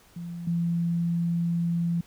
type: tone pair in turn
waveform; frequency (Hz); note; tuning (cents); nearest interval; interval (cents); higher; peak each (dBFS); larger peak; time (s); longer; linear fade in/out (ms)
sine; 171.4 / 170.12; F3 / F3; -32 / -45; unison; 13; first; -33 / -23; second; 0.16-0.47 / 0.47-2.01; second; 5
effects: pink hiss -57 dBFS RMS until 2.06 s